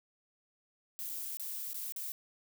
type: noise with dropouts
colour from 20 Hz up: violet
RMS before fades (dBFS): -40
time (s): 0.99-2.12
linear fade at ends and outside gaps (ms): 0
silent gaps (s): 1.093-1.097 / 1.371-1.397 / 1.732-1.744 / 1.922-1.962
effects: none